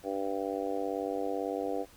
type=harmonic tone; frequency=98 Hz; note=G2; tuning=in tune; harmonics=3 / 4 / 5 / 6 / 7 / 8; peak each=-37 / -38 / -35 / -42 / -38 / -42 dBFS; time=0.03-1.86 s; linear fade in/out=50 ms; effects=pink hiss -57 dBFS RMS until 1.96 s